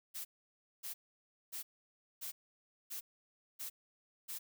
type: noise bursts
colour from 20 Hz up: blue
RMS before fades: -43 dBFS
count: 7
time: 0.14-4.39 s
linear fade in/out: 20 ms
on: 110 ms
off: 580 ms
effects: none